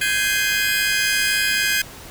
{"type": "chord", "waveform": "sawtooth", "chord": "Ab major seventh", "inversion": "third", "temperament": "just", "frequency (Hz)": [1557.4, 1661.2, 2077, 2492], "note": ["G6", "Ab6", "C7", "Eb7"], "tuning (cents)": [-12, 0, -13, 2], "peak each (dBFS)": [-19, -19, -24, -20], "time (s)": [0.01, 1.82], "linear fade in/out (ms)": 5, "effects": ["pink hiss -39 dBFS RMS until 2.1 s"]}